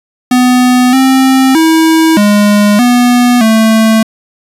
square tone with pitch steps, 250 / 263.8 / 322.3 / 206.4 / 244.7 / 221.5 Hz, B3 / C4 / E4 / G#3 / B3 / A3, +21 / +14 / -39 / -10 / -16 / +12 cents, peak -5 dBFS, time 0.31-4.03 s, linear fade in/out 5 ms, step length 620 ms, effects resampled to 32000 Hz

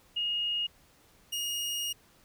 sine / sawtooth tone pair in turn, 2862 / 2862 Hz, F7 / F7, +42 / +42 cents, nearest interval unison, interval 0 cents, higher neither, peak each -28 / -28 dBFS, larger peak neither, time 0.16-0.67 / 1.32-1.93 s, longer second, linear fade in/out 10 ms, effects pink hiss -62 dBFS RMS until 2.24 s

